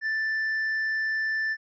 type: tone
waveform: triangle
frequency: 1765 Hz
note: A6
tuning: 5 cents sharp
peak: -23 dBFS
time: 0.01-1.57 s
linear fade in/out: 50 ms
effects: resampled to 16000 Hz

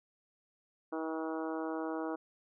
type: harmonic tone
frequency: 160 Hz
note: D#3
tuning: 49 cents sharp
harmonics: 2 / 3 / 4 / 5 / 6 / 7 / 8 / 9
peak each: -37 / -41 / -43 / -45 / -47 / -48 / -49 / -50 dBFS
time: 0.92-2.16 s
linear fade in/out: 10 ms
effects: none

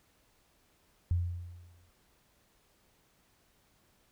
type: tone with exponential decay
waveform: sine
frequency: 87.31 Hz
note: F2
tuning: in tune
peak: -24 dBFS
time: 1.11-1.9 s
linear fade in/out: 0 ms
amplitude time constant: 170 ms
effects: pink hiss -69 dBFS RMS until 4.11 s

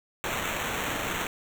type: noise with sample-and-hold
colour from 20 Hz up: violet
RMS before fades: -31 dBFS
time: 0.24-1.27 s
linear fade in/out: 0 ms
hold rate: 4900 Hz
effects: none

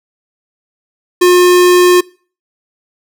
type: tone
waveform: square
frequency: 358.1 Hz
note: F4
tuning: 43 cents sharp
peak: -5 dBFS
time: 1.21-2.01 s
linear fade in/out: 10 ms
effects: noise-tail reverb RT60 0.4 s tail -24 dB re dry

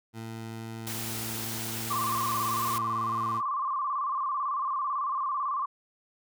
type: tone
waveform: 20% pulse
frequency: 112.8 Hz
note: A2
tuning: 44 cents sharp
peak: -32 dBFS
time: 0.13-3.42 s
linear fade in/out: 50 ms
type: noise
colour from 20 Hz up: white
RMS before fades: -36 dBFS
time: 0.87-2.78 s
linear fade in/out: 0 ms
type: tone with vibrato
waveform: sine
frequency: 1108.7 Hz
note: C#6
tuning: in tune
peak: -27 dBFS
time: 1.9-5.66 s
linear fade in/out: 10 ms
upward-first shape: square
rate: 18 Hz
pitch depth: 84 cents each way
effects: none

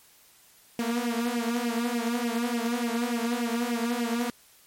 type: tone with flanger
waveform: sawtooth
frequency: 236.5 Hz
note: A#3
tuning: 25 cents sharp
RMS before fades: -28 dBFS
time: 0.79-4.3 s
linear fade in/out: 2 ms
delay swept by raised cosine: 0.36 to 5.06 ms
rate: 3.4 Hz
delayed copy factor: +0.85
effects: white hiss -57 dBFS RMS until 4.66 s + MP3 64 kbps

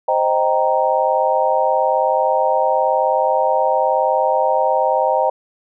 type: chord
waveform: sine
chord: C minor seventh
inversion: none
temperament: equal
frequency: 523.3 / 622.3 / 784 / 932.3 Hz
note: C5 / Eb5 / G5 / Bb5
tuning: 0 / 0 / 0 / 0 cents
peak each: -19 dBFS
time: 0.08-5.3 s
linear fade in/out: 5 ms
effects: none

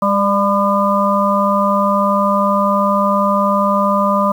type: harmonic tone with a mistuned harmonic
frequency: 201.4 Hz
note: G3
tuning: 47 cents sharp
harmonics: 1 / 3 / 5 / 6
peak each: -17 / -17 / -17 / -17 dBFS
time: 0.02-4.32 s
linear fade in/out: 5 ms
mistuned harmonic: 3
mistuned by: -28 cents
effects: 7-bit

